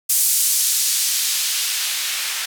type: noise with band-pass filter sweep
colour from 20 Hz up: blue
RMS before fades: -20 dBFS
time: 0.09-2.46 s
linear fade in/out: 10 ms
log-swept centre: 8900 to 2000 Hz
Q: 0.8
effects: none